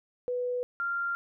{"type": "tone pair in turn", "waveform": "sine", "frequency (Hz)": [494, 1389.2], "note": ["B4", "F6"], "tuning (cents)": [0, -10], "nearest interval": "octave + tritone", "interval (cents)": 1790, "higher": "second", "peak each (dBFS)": -28, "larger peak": "neither", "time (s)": [[0.28, 0.63], [0.8, 1.15]], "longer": "neither", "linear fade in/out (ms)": 0, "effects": []}